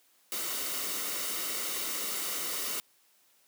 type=noise with comb filter; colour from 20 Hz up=white; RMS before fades=-34 dBFS; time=0.32-2.8 s; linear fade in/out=0 ms; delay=1.2 ms; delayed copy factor=-0.5; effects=white hiss -66 dBFS RMS until 3.47 s + high-pass 200 Hz 12 dB/octave